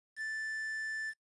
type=tone with quantisation; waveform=triangle; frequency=1760 Hz; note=A6; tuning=in tune; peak=-34 dBFS; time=0.16-1.14 s; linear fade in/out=50 ms; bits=9; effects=noise-tail reverb RT60 0.1 s tail -23 dB re dry + resampled to 24000 Hz